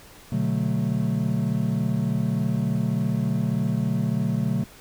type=chord; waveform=triangle; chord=B minor seventh; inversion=none; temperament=equal; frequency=123.47 / 146.83 / 185 / 220 Hz; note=B2 / D3 / F#3 / A3; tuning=0 / 0 / 0 / 0 cents; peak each=-25 dBFS; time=0.32-4.64 s; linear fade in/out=5 ms; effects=pink hiss -48 dBFS RMS until 4.8 s